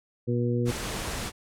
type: harmonic tone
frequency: 120.5 Hz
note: B2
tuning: 42 cents flat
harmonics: 1 / 2 / 3 / 4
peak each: -26 / -29 / -31 / -32 dBFS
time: 0.27-0.72 s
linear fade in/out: 20 ms
type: low-pass noise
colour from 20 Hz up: pink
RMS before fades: -33 dBFS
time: 0.65-1.32 s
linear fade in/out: 50 ms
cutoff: 11000 Hz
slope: 24 dB/octave
effects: none